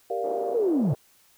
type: chord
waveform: sine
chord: G minor seventh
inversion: none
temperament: equal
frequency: 392 / 466.2 / 587.3 / 698.5 Hz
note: G4 / Bb4 / D5 / F5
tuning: 0 / 0 / 0 / 0 cents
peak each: -32 / -30 / -34 / -30 dBFS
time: 0.1-0.54 s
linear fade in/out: 5 ms
type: band-pass noise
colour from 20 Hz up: white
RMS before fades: -36 dBFS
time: 0.24-0.95 s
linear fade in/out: 2 ms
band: 320 to 600 Hz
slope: 24 dB/octave
type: linear sweep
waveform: sine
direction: down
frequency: 493.9 to 116.54 Hz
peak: -20 dBFS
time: 0.54-0.94 s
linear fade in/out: 10 ms
effects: white hiss -60 dBFS RMS until 1.37 s